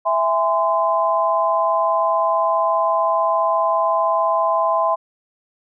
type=chord; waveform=sine; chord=E augmented; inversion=none; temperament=just; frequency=659.3 / 824.1 / 1030.1 Hz; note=E5 / G#5 / B#5; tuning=0 / -14 / -27 cents; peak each=-19 / -23 / -18 dBFS; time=0.05-4.96 s; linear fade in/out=20 ms; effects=none